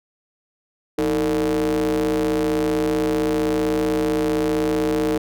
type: ring-modulated tone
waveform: square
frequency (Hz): 68.3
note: C#2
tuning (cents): -25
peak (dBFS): -16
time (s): 0.98-5.18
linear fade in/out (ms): 5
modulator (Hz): 382
effects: none